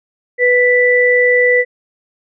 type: tone pair together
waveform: sine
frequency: 493.9 / 1975.5 Hz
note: B4 / B6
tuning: 0 / 0 cents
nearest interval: 2 octaves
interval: 2400 cents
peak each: -11 dBFS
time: 0.38-1.65 s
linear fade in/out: 50 ms
effects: none